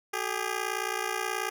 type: ring-modulated tone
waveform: 10% pulse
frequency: 405.4 Hz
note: G#4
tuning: 42 cents flat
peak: -18 dBFS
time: 0.13-1.5 s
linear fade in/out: 10 ms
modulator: 29.3 Hz
effects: none